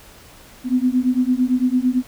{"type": "beating tone pair", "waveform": "sine", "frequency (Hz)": [248.2, 257.1], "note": ["B3", "C4"], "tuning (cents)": [9, -30], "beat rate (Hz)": 8.9, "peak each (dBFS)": -18, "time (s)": [0.64, 2.03], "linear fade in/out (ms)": 50, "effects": ["pink hiss -45 dBFS RMS until 2.07 s"]}